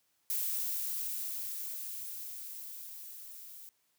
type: noise with level ramp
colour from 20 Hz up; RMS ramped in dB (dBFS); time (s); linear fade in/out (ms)
violet; -33 to -50; 0.3-3.69; 0
effects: white hiss -75 dBFS RMS until 3.98 s + high-pass 60 Hz 12 dB/octave

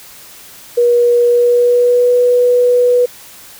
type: tone with pitch glide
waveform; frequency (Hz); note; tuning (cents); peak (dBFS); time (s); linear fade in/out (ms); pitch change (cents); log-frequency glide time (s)
sine; 480.3 to 491; B4 to B4; -48 to -10; -7; 0.77-3.06; 10; +38; 1.25-2.12
effects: white hiss -37 dBFS RMS until 3.59 s

